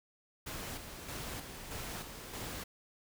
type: noise with tremolo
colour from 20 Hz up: pink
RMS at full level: -42 dBFS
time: 0.46-2.64 s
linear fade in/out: 10 ms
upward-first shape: square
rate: 1.6 Hz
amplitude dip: 45%
effects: none